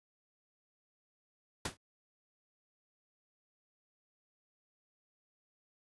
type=noise with exponential decay; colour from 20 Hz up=pink; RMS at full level=-31 dBFS; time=1.65-1.77 s; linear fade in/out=5 ms; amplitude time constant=26 ms; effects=high-pass 60 Hz 12 dB/octave + resampled to 24000 Hz